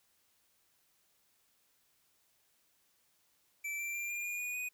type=tone with pitch steps; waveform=square; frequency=2325 / 2351 / 2377 / 2403 / 2429 / 2456 / 2483 Hz; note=D7 / D7 / D7 / D7 / D#7 / D#7 / D#7; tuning=-18 / +1 / +20 / +39 / -42 / -23 / -4 cents; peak=-37 dBFS; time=3.64-4.69 s; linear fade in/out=10 ms; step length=150 ms; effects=white hiss -73 dBFS RMS until 4.73 s